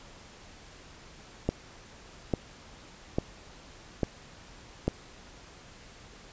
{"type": "click train", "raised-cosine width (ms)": 2, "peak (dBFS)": -12, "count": 5, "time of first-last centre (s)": [1.49, 4.88], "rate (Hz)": 1.18, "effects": ["pink hiss -51 dBFS RMS until 6.32 s", "resampled to 16000 Hz"]}